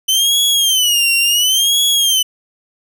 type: tone with vibrato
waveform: sawtooth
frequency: 3038 Hz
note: F#7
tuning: 45 cents sharp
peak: -8 dBFS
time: 0.08-2.23 s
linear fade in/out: 10 ms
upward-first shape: sine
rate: 0.71 Hz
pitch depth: 170 cents each way
effects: none